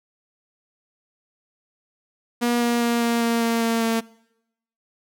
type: tone with pitch steps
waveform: sawtooth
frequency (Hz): 239.4 / 237.6 / 235.8 / 234.1 / 232.3 / 230.6 / 228.9 / 227.1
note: A#3 / A#3 / A#3 / A#3 / A#3 / A#3 / A#3 / A#3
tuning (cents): +46 / +33 / +20 / +8 / -6 / -19 / -31 / -45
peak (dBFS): -15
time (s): 2.41-4.01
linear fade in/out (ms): 20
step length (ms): 200
effects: noise-tail reverb RT60 0.8 s tail -22 dB re dry